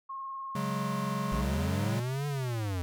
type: tone with vibrato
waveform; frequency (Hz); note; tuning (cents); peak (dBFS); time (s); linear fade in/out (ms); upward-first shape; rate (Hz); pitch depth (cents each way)
sine; 1077; C6; +50; -36; 0.09-1.42; 10; sine; 20; 24
type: chord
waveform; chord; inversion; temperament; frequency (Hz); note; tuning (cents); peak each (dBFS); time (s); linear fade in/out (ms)
square; C# suspended fourth; none; equal; 138.59 / 185 / 207.7; C#3 / F#3 / G#3; 0 / 0 / 0; -36; 0.55-2; 5
type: linear two-way sweep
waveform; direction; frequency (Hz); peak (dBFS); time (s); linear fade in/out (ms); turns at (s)
square; up then down; 52.1 to 146.83 to 85.9; -31; 1.32-2.82; 0; 2.27
effects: none